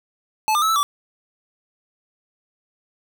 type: tone with pitch steps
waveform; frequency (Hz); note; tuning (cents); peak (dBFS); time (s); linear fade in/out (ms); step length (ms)
square; 867 / 1201 / 1297 / 1318 / 1155; A5 / D6 / E6 / E6 / D6; -26 / +38 / -28 / -1 / -29; -17; 0.48-0.83; 0; 70
effects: none